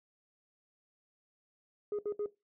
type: tone bursts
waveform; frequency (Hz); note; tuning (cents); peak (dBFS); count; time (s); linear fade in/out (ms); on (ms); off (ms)
sine; 415.3; G#4; 0; -30; 3; 1.92-2.26; 2; 68; 68
effects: noise-tail reverb RT60 0.2 s tail -17 dB re dry + tanh soft clip ceiling -30 dBFS